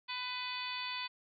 harmonic tone, 499.1 Hz, B4, 18 cents sharp, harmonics 2 / 3 / 4 / 5 / 6 / 7 / 8 / 9, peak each -43 / -50 / -46 / -43 / -48 / -44 / -51 / -45 dBFS, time 0.08-1.08 s, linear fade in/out 20 ms, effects none

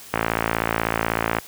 click train, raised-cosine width 0.5 ms, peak -4 dBFS, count 71, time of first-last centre 0.14-1.386 s, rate 56.2 Hz, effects white hiss -42 dBFS RMS until 1.47 s + high-pass 60 Hz 12 dB/octave

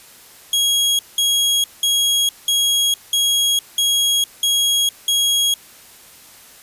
sawtooth tone bursts, 3300 Hz, G#7, 12 cents flat, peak -11 dBFS, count 8, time 0.53-5.54 s, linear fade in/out 2 ms, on 460 ms, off 190 ms, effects white hiss -44 dBFS RMS until 6.62 s + resampled to 32000 Hz

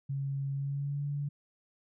sine tone with pitch glide, 138 to 143.61 Hz, C#3 to D3, -7 to -38 cents, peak -31 dBFS, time 0.09-1.29 s, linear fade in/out 10 ms, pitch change +69 cents, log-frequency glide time 0.52-1.04 s, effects none

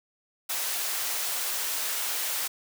white high-pass noise, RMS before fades -30 dBFS, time 0.49-2.48 s, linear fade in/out 10 ms, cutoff 550 Hz, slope 12 dB/octave, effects none

